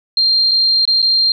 sine tone with dropouts, 4186 Hz, C8, in tune, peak -10 dBFS, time 0.17-1.32 s, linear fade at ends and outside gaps 2 ms, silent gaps 0.512-0.515 / 0.853-0.876 / 1.019-1.026 s, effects none

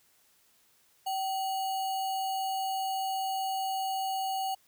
sine tone with sample-and-hold, 768 Hz, G5, 36 cents flat, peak -29 dBFS, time 1.06-4.55 s, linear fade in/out 10 ms, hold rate 3675 Hz, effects white hiss -66 dBFS RMS until 4.67 s

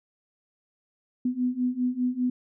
sine beating tone pair, 246.9 / 251.9 Hz, B3 / B3, 0 / +34 cents, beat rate 5 Hz, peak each -28 / -26 dBFS, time 1.25-2.3 s, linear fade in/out 5 ms, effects none

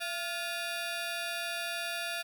15% pulse ring-modulated tone, 1046.5 Hz, C6, in tune, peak -24 dBFS, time 0-2.23 s, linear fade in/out 20 ms, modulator 368 Hz, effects 10-bit

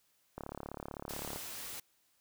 click train, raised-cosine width 1 ms, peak -27 dBFS, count 36, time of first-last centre 0.38-1.36 s, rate 35.7 Hz
white noise, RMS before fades -44 dBFS, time 1.09-1.8 s, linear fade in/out 5 ms
effects white hiss -73 dBFS RMS until 2.2 s

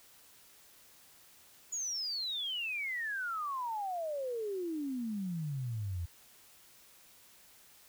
sine exponential sweep, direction down, 6950 to 82 Hz, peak -34 dBFS, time 1.72-6.06 s, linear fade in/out 10 ms, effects white hiss -60 dBFS RMS until 7.88 s

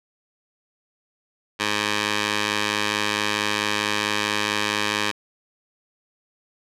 15% pulse tone with band-pass filter, 104.5 Hz, G#2, 11 cents sharp, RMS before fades -24 dBFS, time 1.59-5.12 s, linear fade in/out 20 ms, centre 2900 Hz, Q 0.8, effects resampled to 32000 Hz + 8-bit

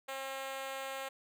5% pulse tone with high-pass filter, 268.7 Hz, C4, 46 cents sharp, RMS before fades -41 dBFS, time 0.08-1.09 s, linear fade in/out 10 ms, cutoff 580 Hz, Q 2.7, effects none

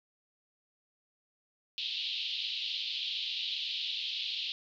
pink band-pass noise, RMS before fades -36 dBFS, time 1.78-4.52 s, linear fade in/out 0 ms, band 2900 to 4200 Hz, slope 48 dB/octave, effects none

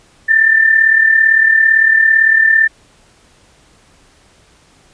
sine tone with amplitude modulation, 1784 Hz, A6, 23 cents sharp, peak -4 dBFS, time 0.28-2.68 s, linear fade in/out 20 ms, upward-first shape sine, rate 37.8 Hz, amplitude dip 60%, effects pink hiss -49 dBFS RMS until 4.93 s + resampled to 22050 Hz

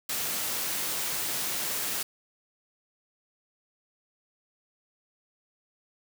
white high-pass noise, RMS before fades -31 dBFS, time 0.09-2.03 s, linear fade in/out 5 ms, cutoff 100 Hz, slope 12 dB/octave, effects none

